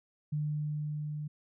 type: tone with level ramp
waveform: sine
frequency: 150 Hz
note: D3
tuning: 37 cents sharp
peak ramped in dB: -29 to -35 dBFS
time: 0.32-1.28 s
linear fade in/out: 10 ms
effects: none